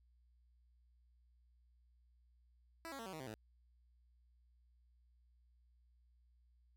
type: tone with pitch steps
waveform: 10% pulse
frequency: 329.6 / 274 / 227.7 / 189.31 / 157.36 / 130.8 / 108.73 Hz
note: E4 / C#4 / A#3 / F#3 / D#3 / C3 / A2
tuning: 0 / -20 / -40 / +40 / +20 / 0 / -20 cents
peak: -38 dBFS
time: 2.85-3.34 s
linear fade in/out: 0 ms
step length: 70 ms
effects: added 60 Hz sine -68 dBFS peak until 6.76 s